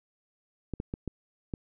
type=clicks; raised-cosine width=3 ms; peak=-20 dBFS; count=5; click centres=0.737 / 0.801 / 0.939 / 1.077 / 1.538 s; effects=none